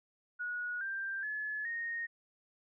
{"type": "tone with pitch steps", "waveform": "sine", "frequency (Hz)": [1457, 1579.7, 1712.8, 1857], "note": ["F#6", "G6", "A6", "A#6"], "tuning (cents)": [-27, 13, -47, -7], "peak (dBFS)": -35, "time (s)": [0.39, 2.07], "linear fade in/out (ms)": 20, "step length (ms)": 420, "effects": []}